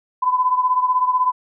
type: beating tone pair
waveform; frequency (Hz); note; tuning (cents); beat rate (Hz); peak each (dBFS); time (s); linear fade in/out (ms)
sine; 1005 / 1021; B5 / C6; +30 / -43; 16; -16 / -21; 0.22-1.32; 10
effects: none